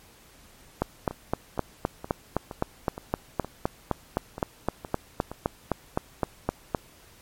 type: two click trains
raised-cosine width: 1 ms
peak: -21 / -9 dBFS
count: 10 / 24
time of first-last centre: 1.11-5.316 / 0.82-6.748 s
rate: 2.14 / 3.88 Hz
effects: pink hiss -54 dBFS RMS until 7.21 s + MP3 64 kbps